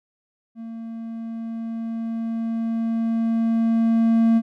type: tone with level ramp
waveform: triangle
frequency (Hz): 227.5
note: A#3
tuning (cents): -42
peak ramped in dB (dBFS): -30 to -11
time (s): 0.55-4.42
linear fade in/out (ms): 50
effects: none